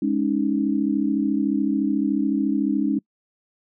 sine chord, Ab suspended fourth, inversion none, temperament equal, 207.7 / 277.2 / 311.1 Hz, Ab3 / Db4 / Eb4, 0 / 0 / 0 cents, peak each -24 / -22 / -24 dBFS, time 0.02-2.99 s, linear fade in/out 5 ms, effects noise-tail reverb RT60 0.1 s tail -26 dB re dry

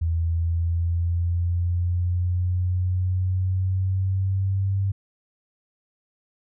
sine exponential sweep, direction up, 82.4 to 98 Hz, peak -20 dBFS, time 0.01-4.92 s, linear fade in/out 10 ms, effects none

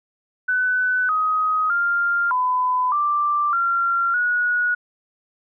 sine tone with pitch steps, 1501 / 1258 / 1397 / 1005 / 1178 / 1377 / 1458 Hz, F#6 / D#6 / F6 / B5 / D6 / F6 / F#6, +24 / +19 / 0 / +30 / +5 / -25 / -26 cents, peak -17 dBFS, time 0.48-4.75 s, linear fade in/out 10 ms, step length 610 ms, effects none

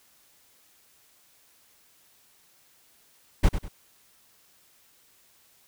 brown noise with echo, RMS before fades -17 dBFS, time 3.43-3.49 s, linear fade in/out 10 ms, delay 98 ms, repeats 2, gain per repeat -10 dB, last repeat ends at 3.686 s, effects white hiss -61 dBFS RMS until 5.67 s

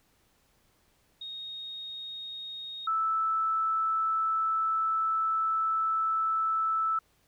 sine tone pair in turn, 3729 / 1315.2 Hz, A#7 / E6, 0 / -4 cents, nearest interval octave + tritone, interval 1804 cents, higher first, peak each -37 / -25 dBFS, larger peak second, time 1.21-2.87 / 2.87-6.99 s, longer second, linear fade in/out 5 ms, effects pink hiss -68 dBFS RMS until 7.27 s

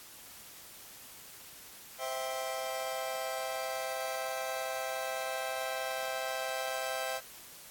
sawtooth chord, C major, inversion none, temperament just, 523.3 / 654.1 / 784.9 Hz, C5 / E5 / G5, 0 / -14 / +2 cents, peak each -35 / -34 / -35 dBFS, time 1.98-7.21 s, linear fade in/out 50 ms, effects white hiss -51 dBFS RMS until 7.7 s + AAC 64 kbps

